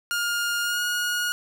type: tone with pitch glide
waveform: sawtooth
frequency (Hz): 1415 to 1442.2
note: F6 to F#6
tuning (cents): +22 to -45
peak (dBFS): -20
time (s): 0.11-1.32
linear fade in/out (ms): 0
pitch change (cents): +33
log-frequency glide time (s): 0.62-0.81
effects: 8-bit